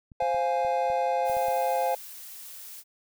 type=clicks; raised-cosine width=5 ms; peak=-36 dBFS; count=8; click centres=0.118 / 0.224 / 0.346 / 0.649 / 0.901 / 1.298 / 1.368 / 1.484 s
type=chord; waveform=triangle; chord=F minor; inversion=second; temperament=equal; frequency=523.3 / 698.5 / 830.6 Hz; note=C5 / F5 / Ab5; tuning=0 / 0 / 0 cents; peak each=-26 dBFS; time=0.2-1.95 s; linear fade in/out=5 ms
type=noise; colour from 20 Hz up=blue; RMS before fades=-43 dBFS; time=1.24-2.84 s; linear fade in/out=50 ms
effects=none